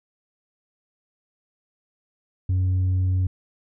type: tone with tanh clipping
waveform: triangle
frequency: 92.5 Hz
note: F#2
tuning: in tune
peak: -19 dBFS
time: 2.49-3.27 s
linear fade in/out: 5 ms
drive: 7 dB
effects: none